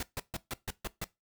pink noise bursts, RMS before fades -36 dBFS, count 7, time 0-1.043 s, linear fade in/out 2 ms, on 29 ms, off 140 ms, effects noise-tail reverb RT60 0.2 s tail -19 dB re dry

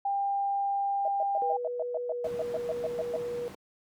sine tone, 797 Hz, G5, 28 cents sharp, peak -26 dBFS, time 0.05-1.57 s, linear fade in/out 5 ms
sine tone bursts, 640 Hz, D#5, 49 cents sharp, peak -28 dBFS, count 15, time 1.05-3.165 s, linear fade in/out 2 ms, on 29 ms, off 120 ms
sine tone with pitch glide, 488.4 to 481.7 Hz, B4 to B4, -19 to -43 cents, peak -31 dBFS, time 1.42-3.48 s, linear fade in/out 0 ms, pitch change -24 cents, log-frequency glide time 2.06-2.31 s
brown noise, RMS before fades -36 dBFS, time 2.24-3.55 s, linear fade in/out 5 ms
effects high-pass 200 Hz 12 dB/octave

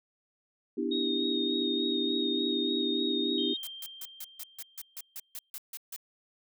sine chord, E minor seventh, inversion second, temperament just, 247.2 / 296.7 / 329.6 / 395.6 Hz, B3 / D4 / E4 / G4, +2 / +18 / 0 / +16 cents, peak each -34 dBFS, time 0.77-3.54 s, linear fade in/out 10 ms
sine tone with vibrato, 3729 Hz, A#7, in tune, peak -31 dBFS, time 0.91-3.57 s, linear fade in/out 10 ms, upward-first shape sine, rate 3.4 Hz, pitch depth 18 cents each way
sine tone with exponential decay, 3167 Hz, G7, 17 cents sharp, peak -34 dBFS, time 3.38-5.5 s, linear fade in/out 2 ms, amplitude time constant 460 ms
blue noise bursts, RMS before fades -40 dBFS, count 13, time 3.63-5.963 s, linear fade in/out 2 ms, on 41 ms, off 150 ms
effects none

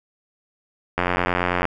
click train, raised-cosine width 0.5 ms, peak -5 dBFS, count 61, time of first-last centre 0.98-1.653 s, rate 89.1 Hz, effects none

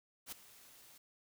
white noise with ADSR envelope, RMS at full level -43 dBFS, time 0.26-0.98 s, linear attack 63 ms, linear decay 4 ms, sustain -17 dB, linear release 6 ms, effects none

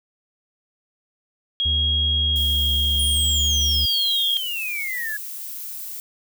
sine tone with pitch glide, 3279 to 3249 Hz, G#7 to G#7, -23 to -39 cents, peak -19 dBFS, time 1.6-4.37 s, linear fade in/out 0 ms, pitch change -16 cents, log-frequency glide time 2.16-2.97 s
triangle tone, 74.7 Hz, D2, 30 cents sharp, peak -20 dBFS, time 1.65-3.86 s, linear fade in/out 10 ms
violet noise, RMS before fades -33 dBFS, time 2.36-6 s, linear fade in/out 0 ms
sine exponential sweep, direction down, 9870 to 1661.2 Hz, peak -25 dBFS, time 2.99-5.17 s, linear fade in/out 5 ms
effects none

